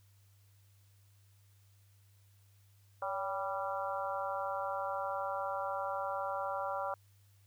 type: harmonic tone with a mistuned harmonic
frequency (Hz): 196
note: G3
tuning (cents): 0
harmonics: 3 / 4 / 5 / 6 / 7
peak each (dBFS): -39 / -40 / -41 / -42 / -42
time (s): 3.02-6.94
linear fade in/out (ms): 2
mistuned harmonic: 3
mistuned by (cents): -56
effects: added 99 Hz sine -62 dBFS peak until 7.46 s + white hiss -72 dBFS RMS until 7.46 s